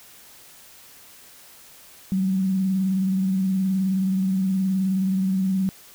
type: tone with vibrato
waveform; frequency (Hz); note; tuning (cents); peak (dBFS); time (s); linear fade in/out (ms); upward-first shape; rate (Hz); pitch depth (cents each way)
sine; 190; F#3; +46; -19; 2.12-5.69; 0; sine; 19; 39
effects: white hiss -48 dBFS RMS until 5.94 s